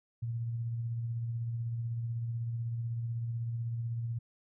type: tone with tremolo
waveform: sine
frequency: 116.54 Hz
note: A#2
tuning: in tune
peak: -31 dBFS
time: 0.22-4.19 s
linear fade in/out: 10 ms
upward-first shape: sine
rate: 16 Hz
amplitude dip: 30%
effects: none